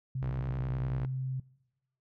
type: tone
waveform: sine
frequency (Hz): 130.7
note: C3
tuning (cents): -1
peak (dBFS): -31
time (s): 0.15-1.4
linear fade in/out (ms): 5
type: tone with vibrato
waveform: sawtooth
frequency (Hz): 60.7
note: B1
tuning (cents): -29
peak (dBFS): -32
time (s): 0.22-1.05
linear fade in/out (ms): 0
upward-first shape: triangle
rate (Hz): 10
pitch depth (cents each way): 200
effects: noise-tail reverb RT60 1.0 s tail -24 dB re dry + low-pass 2000 Hz 12 dB/octave